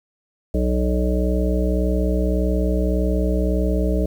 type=harmonic tone; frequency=61.74 Hz; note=B1; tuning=in tune; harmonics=1 / 3 / 5 / 7 / 9 / 10; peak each=-19 / -24 / -26 / -27 / -29 / -29 dBFS; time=0.54-4.06 s; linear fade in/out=5 ms; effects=8-bit